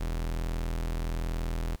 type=tone; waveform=40% pulse; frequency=41.2 Hz; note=E1; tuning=in tune; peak=-28 dBFS; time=0-1.76 s; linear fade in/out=10 ms; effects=pink hiss -60 dBFS RMS until 1.8 s